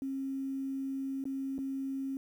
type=tone with dropouts; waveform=sine; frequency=270 Hz; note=C#4; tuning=45 cents flat; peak=-33 dBFS; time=0.02-2.17 s; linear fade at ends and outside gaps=1 ms; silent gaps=1.24-1.254 / 1.581-1.588 s; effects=10-bit